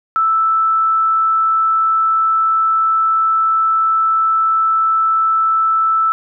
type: tone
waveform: sine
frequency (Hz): 1318.5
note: E6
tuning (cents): 0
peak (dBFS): -11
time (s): 0.16-6.12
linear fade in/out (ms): 0
effects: none